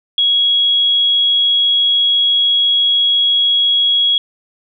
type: tone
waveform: sine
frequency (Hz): 3322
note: G#7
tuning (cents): 0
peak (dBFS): -10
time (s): 0.18-4.18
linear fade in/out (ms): 2
effects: none